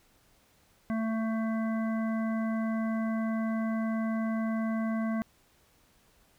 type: harmonic tone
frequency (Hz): 222.7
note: A3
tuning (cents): +21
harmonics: 1 / 3 / 5 / 7 / 9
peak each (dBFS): -28 / -38 / -42 / -45 / -47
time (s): 0.9-5.22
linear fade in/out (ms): 0
effects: pink hiss -65 dBFS RMS until 6.38 s